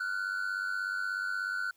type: tone pair together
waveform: triangle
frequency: 1396.9 / 1493.5 Hz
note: F6 / F#6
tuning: 0 / +16 cents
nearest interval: minor second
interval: 116 cents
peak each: -34 / -31 dBFS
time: 0-1.71 s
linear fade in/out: 5 ms
effects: white hiss -69 dBFS RMS until 1.76 s